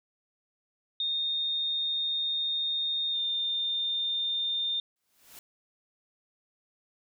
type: tone with pitch glide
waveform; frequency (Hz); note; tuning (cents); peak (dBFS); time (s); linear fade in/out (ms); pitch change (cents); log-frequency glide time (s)
sine; 3673 to 3620; A#7 to A7; -26 to +48; -27; 1-4.8; 2; -26; 3.11-3.18
type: noise with exponential growth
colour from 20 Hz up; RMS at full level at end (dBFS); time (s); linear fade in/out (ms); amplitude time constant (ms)
white; -46; 4.96-5.39; 1; 93
effects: none